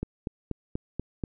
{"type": "click train", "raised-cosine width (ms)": 3, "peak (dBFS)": -17, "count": 6, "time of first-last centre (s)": [0.03, 1.238], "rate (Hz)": 4.14, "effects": []}